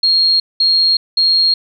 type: tone bursts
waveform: sine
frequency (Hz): 4256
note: C8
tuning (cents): +29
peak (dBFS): -9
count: 3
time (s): 0.03-1.54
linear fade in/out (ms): 5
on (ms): 370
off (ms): 200
effects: none